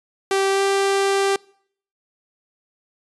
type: tone with pitch glide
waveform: sawtooth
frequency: 389.4 to 393.2 Hz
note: G4 to G4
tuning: -12 to +5 cents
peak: -13 dBFS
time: 0.31-1.36 s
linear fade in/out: 2 ms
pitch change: +17 cents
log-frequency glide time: 0.5-0.62 s
effects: noise-tail reverb RT60 0.6 s tail -25 dB re dry + resampled to 24000 Hz